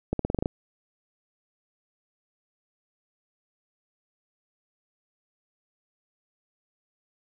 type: accelerating click train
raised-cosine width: 2 ms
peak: -12 dBFS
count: 8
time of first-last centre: 0.13-0.459 s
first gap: 63 ms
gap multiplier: 0.9
effects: none